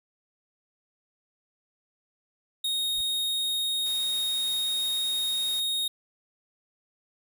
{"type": "tone", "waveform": "45% pulse", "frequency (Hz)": 3729, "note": "A#7", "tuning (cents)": 0, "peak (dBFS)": -26, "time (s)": [2.64, 5.88], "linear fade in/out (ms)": 5}
{"type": "noise with exponential growth", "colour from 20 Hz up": "brown", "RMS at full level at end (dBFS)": -40, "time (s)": [2.88, 3.01], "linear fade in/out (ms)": 1, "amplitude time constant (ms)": 27}
{"type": "noise", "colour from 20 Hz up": "white", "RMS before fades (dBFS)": -45, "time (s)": [3.86, 5.6], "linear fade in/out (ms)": 2}
{"effects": []}